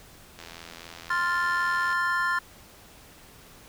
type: click train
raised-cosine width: 0.2 ms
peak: -24 dBFS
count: 130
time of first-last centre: 0.39-1.928 s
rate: 83.9 Hz
type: chord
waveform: triangle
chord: F major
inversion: second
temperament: equal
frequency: 1046.5 / 1396.9 / 1760 Hz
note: C6 / F6 / A6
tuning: 0 / 0 / 0 cents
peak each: -26 dBFS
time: 1.1-2.39 s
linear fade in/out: 5 ms
effects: pink hiss -51 dBFS RMS until 3.68 s